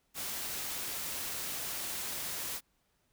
white noise, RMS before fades -38 dBFS, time 0.14-2.61 s, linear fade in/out 50 ms, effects pink hiss -75 dBFS RMS until 3.12 s

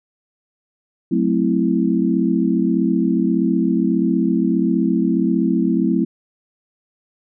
sine chord, F# half-diminished seventh, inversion none, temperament equal, 185 / 220 / 261.6 / 329.6 Hz, F#3 / A3 / C4 / E4, 0 / 0 / 0 / 0 cents, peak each -20 dBFS, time 1.11-6.05 s, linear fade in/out 10 ms, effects none

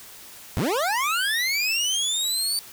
25% pulse linear sweep, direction up, 69.1 to 4599 Hz, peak -18 dBFS, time 0.57-2.59 s, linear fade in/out 0 ms, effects white hiss -44 dBFS RMS until 2.72 s

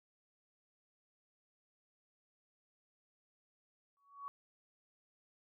sine tone with exponential growth, 1124 Hz, C#6, 24 cents sharp, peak -39 dBFS, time 3.97-4.28 s, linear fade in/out 0 ms, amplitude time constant 67 ms, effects none

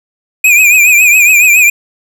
square tone with vibrato, 2455 Hz, D#7, 24 cents flat, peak -4 dBFS, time 0.44-1.7 s, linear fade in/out 5 ms, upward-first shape triangle, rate 7.2 Hz, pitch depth 95 cents each way, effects none

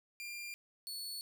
sawtooth tone pair in turn, 2392 / 4417 Hz, D7 / C#8, +31 / -7 cents, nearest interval major seventh, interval 1062 cents, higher second, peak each -39 / -38 dBFS, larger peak second, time 0.2-0.54 / 0.87-1.21 s, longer neither, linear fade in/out 0 ms, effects none

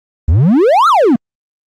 triangle exponential two-way sweep, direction up then down, 68.6 to 1396.9 to 214.3 Hz, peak -4 dBFS, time 0.28-1.16 s, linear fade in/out 5 ms, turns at 0.88 s, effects Opus 32 kbps

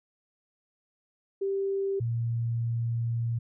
sine tone pair in turn, 392 / 116.54 Hz, G4 / A#2, 0 / 0 cents, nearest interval octave + major sixth, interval 2100 cents, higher first, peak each -26 dBFS, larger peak neither, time 1.41-2 / 2-3.39 s, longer second, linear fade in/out 10 ms, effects none

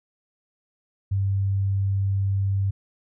sine tone, 98 Hz, G2, in tune, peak -20 dBFS, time 1.11-2.71 s, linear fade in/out 10 ms, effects none

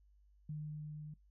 sine tone with level ramp, 151.5 Hz, D#3, 46 cents flat, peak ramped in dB -39 to -45 dBFS, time 0.49-1.14 s, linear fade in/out 5 ms, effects noise-tail reverb RT60 0.1 s tail -17 dB re dry + added 50 Hz sine -64 dBFS peak until 1.3 s

